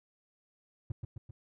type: tone with echo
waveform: triangle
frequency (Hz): 110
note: A2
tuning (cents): 0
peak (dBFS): -29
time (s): 0.9-0.92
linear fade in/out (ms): 5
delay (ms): 130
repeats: 3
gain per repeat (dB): -4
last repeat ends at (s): 1.31
effects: none